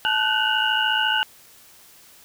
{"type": "tone cluster", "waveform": "sine", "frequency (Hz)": [870, 1474, 1528, 2819, 2931], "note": ["A5", "F#6", "G6", "F7", "F#7"], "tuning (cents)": [-20, -7, -45, 16, -17], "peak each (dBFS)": -25, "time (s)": [0.05, 1.23], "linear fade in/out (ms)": 0, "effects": ["white hiss -50 dBFS RMS until 2.24 s"]}